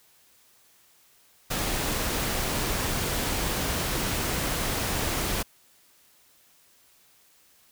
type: noise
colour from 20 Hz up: pink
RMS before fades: -28 dBFS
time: 1.5-5.43 s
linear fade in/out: 10 ms
effects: white hiss -60 dBFS RMS until 7.71 s